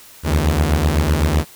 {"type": "beating tone pair", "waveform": "sawtooth", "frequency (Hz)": [72.2, 80.1], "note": ["D2", "E2"], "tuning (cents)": [-29, -49], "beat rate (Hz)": 7.9, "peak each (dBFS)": -13, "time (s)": [0.23, 1.45], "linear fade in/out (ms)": 50, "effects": ["white hiss -43 dBFS RMS until 1.55 s"]}